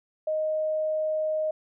sine tone, 622.3 Hz, D#5, in tune, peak -24 dBFS, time 0.27-1.51 s, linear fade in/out 5 ms, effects none

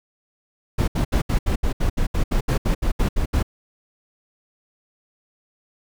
brown noise bursts, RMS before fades -19 dBFS, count 16, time 0.78-3.429 s, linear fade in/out 10 ms, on 99 ms, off 71 ms, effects none

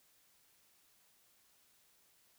silence, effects white hiss -70 dBFS RMS until 2.38 s

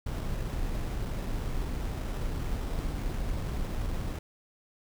brown noise with sample-and-hold, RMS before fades -32 dBFS, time 0.06-4.19 s, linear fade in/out 5 ms, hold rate 4410 Hz, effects none

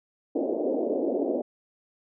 pink band-pass noise, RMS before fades -27 dBFS, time 0.35-1.42 s, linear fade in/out 10 ms, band 260 to 640 Hz, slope 48 dB/octave, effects none

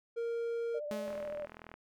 triangle tone, 465.8 Hz, A#4, 1 cent flat, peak -31 dBFS, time 0.16-0.8 s, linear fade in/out 20 ms
sine tone with vibrato, 592 Hz, D5, 14 cents sharp, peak -37 dBFS, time 0.74-1.46 s, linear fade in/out 10 ms, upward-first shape sine, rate 14 Hz, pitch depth 32 cents each way
sawtooth tone with exponential decay, 213.1 Hz, G#3, 45 cents sharp, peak -33 dBFS, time 0.91-1.74 s, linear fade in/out 0 ms, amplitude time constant 180 ms
click train, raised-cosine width 0.5 ms, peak -32 dBFS, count 28, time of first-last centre 1.08-1.74 s, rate 40.9 Hz
effects none

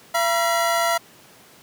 25% pulse tone pair together, 678.2 / 960 Hz, E5 / B5, +49 / -49 cents, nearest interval tritone, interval 602 cents, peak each -16 / -20 dBFS, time 0.14-0.98 s, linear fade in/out 10 ms, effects pink hiss -49 dBFS RMS until 1.62 s + high-pass 150 Hz 12 dB/octave

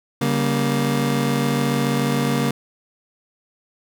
30% pulse chord, G diminished, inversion second, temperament just, 141.12 / 196 / 235.2 Hz, Db3 / G3 / Bb3, +31 / 0 / +16 cents, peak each -19 / -24 / -19 dBFS, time 0.21-2.51 s, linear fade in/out 5 ms, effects none

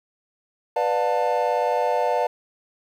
triangle chord, B half-diminished seventh, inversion none, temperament just, 493.9 / 592.7 / 711.2 / 889 Hz, B4 / D5 / F5 / A5, 0 / +16 / +31 / +18 cents, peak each -23 dBFS, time 0.76-2.27 s, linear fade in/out 5 ms, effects 9-bit

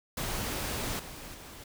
pink noise with level steps, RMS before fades -34 / -44 / -47 dBFS, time 0.17-1.64 s, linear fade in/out 5 ms, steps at 0.99 / 1.34 s, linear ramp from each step 5 ms, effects none

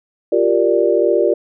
sine chord, G minor seventh, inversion third, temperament equal, 349.2 / 392 / 466.2 / 587.3 Hz, F4 / G4 / Bb4 / D5, 0 / 0 / 0 / 0 cents, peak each -17 dBFS, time 0.32-1.34 s, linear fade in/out 5 ms, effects none

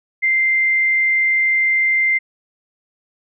sine tone, 2089 Hz, C7, 3 cents flat, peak -13 dBFS, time 0.22-2.19 s, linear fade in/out 20 ms, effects none

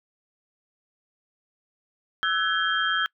sine tone cluster, 1320 / 1512 / 1685 / 3194 Hz, E6 / F#6 / G#6 / G7, +2 / +37 / +25 / +32 cents, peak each -27 dBFS, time 2.23-3.06 s, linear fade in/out 0 ms, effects noise-tail reverb RT60 0.1 s tail -25 dB re dry

